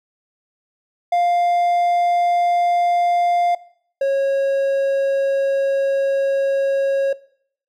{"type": "tone pair in turn", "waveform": "triangle", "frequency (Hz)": [700, 547.5], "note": ["F5", "C#5"], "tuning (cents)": [4, -22], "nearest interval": "major third", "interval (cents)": 426, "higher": "first", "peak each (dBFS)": [-12, -13], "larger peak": "first", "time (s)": [[1.12, 3.55], [4.01, 7.13]], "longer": "second", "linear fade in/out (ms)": 5, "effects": ["noise-tail reverb RT60 0.6 s tail -20 dB re dry"]}